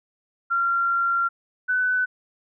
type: tone pair in turn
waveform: sine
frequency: 1378 / 1501.3 Hz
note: F6 / F#6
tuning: -24 / +25 cents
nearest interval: minor second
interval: 149 cents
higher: second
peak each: -19 dBFS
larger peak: neither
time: 0.5-1.29 / 1.68-2.06 s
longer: first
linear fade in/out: 20 ms
effects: none